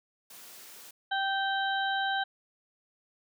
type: high-pass noise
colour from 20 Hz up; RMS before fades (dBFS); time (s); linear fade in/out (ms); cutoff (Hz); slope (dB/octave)
white; -49; 0.3-0.91; 5; 200; 12
type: harmonic tone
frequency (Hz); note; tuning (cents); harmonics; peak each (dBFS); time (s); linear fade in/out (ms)
780; G5; -9; 1 / 2 / 4 / 5; -30 / -31 / -38 / -38; 1.11-2.24; 10
effects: none